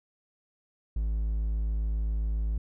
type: tone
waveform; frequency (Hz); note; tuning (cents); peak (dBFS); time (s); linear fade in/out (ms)
triangle; 53.7; A1; -41; -24; 0.96-2.58; 5
effects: none